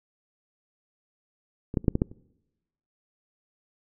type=clicks; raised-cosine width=3 ms; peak=-20 / -10 / -26 / -6 / -11 / -9 / -30 dBFS; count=7; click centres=1.741 / 1.772 / 1.844 / 1.882 / 1.954 / 2.019 / 2.115 s; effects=noise-tail reverb RT60 1.0 s tail -26 dB re dry